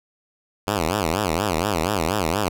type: tone with vibrato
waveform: 5% pulse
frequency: 91.2 Hz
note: F#2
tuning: 24 cents flat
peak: -9 dBFS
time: 0.67-2.49 s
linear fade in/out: 5 ms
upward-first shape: sine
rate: 4.2 Hz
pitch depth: 270 cents each way
effects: none